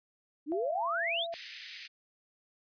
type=exponential sweep; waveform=sine; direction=up; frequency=277.2 to 3987 Hz; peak=-30 dBFS; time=0.46-1.27 s; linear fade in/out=50 ms
type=tone with pitch glide; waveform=sine; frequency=678 to 674.1 Hz; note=E5 to E5; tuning=+49 to +39 cents; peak=-35 dBFS; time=0.52-1.34 s; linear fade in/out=0 ms; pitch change=-10 cents; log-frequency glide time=0.85-1.03 s
type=high-pass noise; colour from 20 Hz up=pink; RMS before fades=-43 dBFS; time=1.32-1.88 s; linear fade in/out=20 ms; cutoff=1800 Hz; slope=48 dB/octave
effects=resampled to 11025 Hz